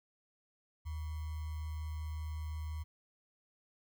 sine tone with sample-and-hold, 77.78 Hz, D#2, in tune, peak -37 dBFS, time 0.85-2.84 s, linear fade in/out 20 ms, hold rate 1050 Hz, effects none

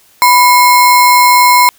sine tone with sample-and-hold, 988 Hz, B5, in tune, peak -3 dBFS, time 0.22-1.69 s, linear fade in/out 0 ms, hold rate 3150 Hz, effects white hiss -47 dBFS RMS until 1.78 s

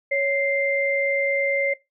sine tone pair together, 554.4 / 2092 Hz, C#5 / C7, 0 / -1 cents, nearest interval octave + major seventh, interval 2299 cents, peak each -22 dBFS, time 0.11-1.74 s, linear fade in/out 10 ms, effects noise-tail reverb RT60 0.2 s tail -19 dB re dry

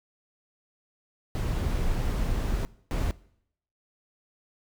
brown noise bursts at uneven times, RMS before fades -27 dBFS, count 2, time 1.35-2.65 / 2.91-3.11 s, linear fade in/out 0 ms, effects noise-tail reverb RT60 0.7 s tail -21 dB re dry

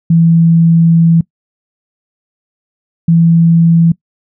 sine tone pair in turn, 166 / 166.71 Hz, E3 / E3, +12 / +20 cents, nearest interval unison, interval 8 cents, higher second, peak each -4 dBFS, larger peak neither, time 0.1-1.21 / 3.08-3.92 s, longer first, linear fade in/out 5 ms, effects noise-tail reverb RT60 0.1 s tail -22 dB re dry

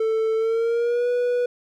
triangle tone with pitch glide, 443.3 to 489 Hz, A4 to B4, +13 to -17 cents, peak -17 dBFS, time 0-1.46 s, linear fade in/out 5 ms, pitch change +170 cents, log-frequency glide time 0.36-1.09 s, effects none

